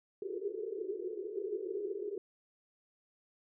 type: band-pass noise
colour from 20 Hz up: white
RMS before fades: -39 dBFS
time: 0.22-2.18 s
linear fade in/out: 2 ms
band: 360 to 440 Hz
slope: 96 dB/octave
effects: none